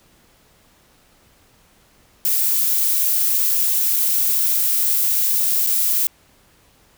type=noise with dropouts; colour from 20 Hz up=violet; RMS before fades=-18 dBFS; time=2.25-6.07 s; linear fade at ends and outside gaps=0 ms; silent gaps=3.962-3.965 / 5.664-5.671 s; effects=pink hiss -55 dBFS RMS until 6.97 s